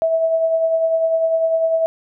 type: tone with tremolo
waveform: sine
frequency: 652 Hz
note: E5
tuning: 19 cents flat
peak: -12 dBFS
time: 0.02-1.86 s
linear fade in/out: 0 ms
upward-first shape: triangle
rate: 10 Hz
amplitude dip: 50%
effects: none